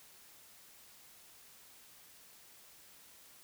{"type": "silence", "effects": ["white hiss -59 dBFS RMS until 3.43 s"]}